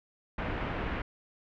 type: low-pass noise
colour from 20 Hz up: pink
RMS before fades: -34 dBFS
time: 0.38-1.02 s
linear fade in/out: 5 ms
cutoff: 2500 Hz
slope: 24 dB/octave
effects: none